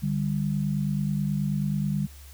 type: tone pair together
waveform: sine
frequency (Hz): 149.18 / 198.5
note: D3 / G3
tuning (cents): +27 / +22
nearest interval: perfect fourth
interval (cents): 495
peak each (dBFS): -26 / -27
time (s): 0.02-2.07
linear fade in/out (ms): 20
effects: added 70 Hz sine -44 dBFS peak until 2.33 s + white hiss -52 dBFS RMS until 2.33 s